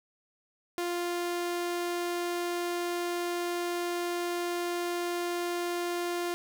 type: tone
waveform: sawtooth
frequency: 349.2 Hz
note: F4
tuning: in tune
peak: -26 dBFS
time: 0.78-6.34 s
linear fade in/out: 0 ms
effects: none